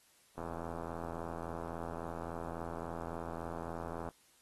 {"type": "click train", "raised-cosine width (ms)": 1, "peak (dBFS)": -28, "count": 311, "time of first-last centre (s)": [0.38, 4.088], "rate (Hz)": 83.6, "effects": ["white hiss -67 dBFS RMS until 4.41 s", "AAC 32 kbps"]}